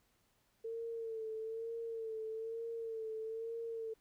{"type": "tone with vibrato", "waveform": "sine", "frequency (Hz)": 450, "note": "A4", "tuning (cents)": 39, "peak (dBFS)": -39, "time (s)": [0.64, 3.94], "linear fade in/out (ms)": 10, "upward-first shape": "sine", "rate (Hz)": 1.1, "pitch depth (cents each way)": 41, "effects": ["pink hiss -75 dBFS RMS until 4 s"]}